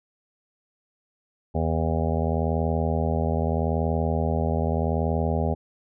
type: harmonic tone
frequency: 80.8 Hz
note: E2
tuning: 34 cents flat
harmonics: 1 / 2 / 3 / 5 / 6 / 7 / 8 / 9 / 10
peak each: -25 / -28 / -30 / -32 / -33 / -33 / -34 / -35 / -35 dBFS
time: 1.54-5.55 s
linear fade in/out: 20 ms
effects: none